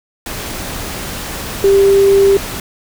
sine tone in noise, 394.1 Hz, G4, 9 cents sharp, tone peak -6 dBFS, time 1.64-2.37 s, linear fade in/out 2 ms, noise pink, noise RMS -24 dBFS, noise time 0.26-2.6 s, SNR +15 dB, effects none

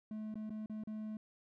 triangle tone with dropouts, 215.6 Hz, A3, 35 cents flat, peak -38 dBFS, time 0.11-1.17 s, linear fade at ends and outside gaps 2 ms, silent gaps 0.342-0.355 / 0.495-0.504 / 0.66-0.697 / 0.837-0.873 s, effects none

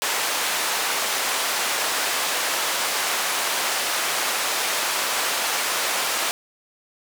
pink band-pass noise, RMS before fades -24 dBFS, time 0.02-6.31 s, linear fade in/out 0 ms, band 730 to 13000 Hz, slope 12 dB/octave, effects none

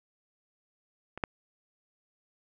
clicks, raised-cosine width 0.5 ms, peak -25 / -13 dBFS, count 2, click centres 1.176 / 1.238 s, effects none

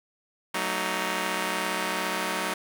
5% pulse chord, D# diminished, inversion first, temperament just, 186.68 / 224 / 311.1 Hz, F#3 / A3 / D#4, +16 / +31 / 0 cents, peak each -20 / -22 / -20 dBFS, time 0.54-2.54 s, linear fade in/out 5 ms, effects none

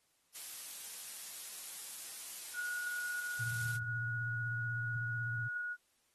blue noise, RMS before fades -44 dBFS, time 0.34-3.78 s, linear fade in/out 20 ms
sine tone, 1452 Hz, F#6, 33 cents flat, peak -37 dBFS, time 2.53-5.77 s, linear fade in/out 50 ms
sine tone with vibrato, 116.54 Hz, A#2, in tune, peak -38 dBFS, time 3.39-5.49 s, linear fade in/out 20 ms, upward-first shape sine, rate 16 Hz, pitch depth 65 cents each way
effects white hiss -75 dBFS RMS until 6.14 s + AAC 32 kbps

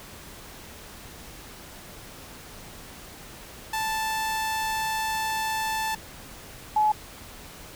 sawtooth / sine tone pair in turn, 880 / 852.5 Hz, A5 / G#5, 0 / +45 cents, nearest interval minor second, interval 55 cents, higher first, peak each -22 / -18 dBFS, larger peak second, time 3.73-5.95 / 6.76-6.92 s, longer first, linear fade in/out 5 ms, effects pink hiss -44 dBFS RMS until 7.75 s

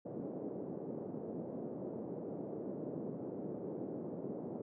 white band-pass noise, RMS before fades -43 dBFS, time 0.05-4.62 s, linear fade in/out 10 ms, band 150 to 490 Hz, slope 24 dB/octave, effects none

